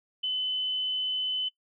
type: tone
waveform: sine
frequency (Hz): 3025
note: F#7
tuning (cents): +38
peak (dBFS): -26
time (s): 0.23-1.49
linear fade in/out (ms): 10
effects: noise-tail reverb RT60 0.1 s tail -20 dB re dry